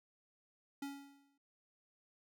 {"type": "tone with exponential decay", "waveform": "square", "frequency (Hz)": 279.6, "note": "C#4", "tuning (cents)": 15, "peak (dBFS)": -40, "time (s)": [0.82, 1.38], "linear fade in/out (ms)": 5, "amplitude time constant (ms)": 120, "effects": []}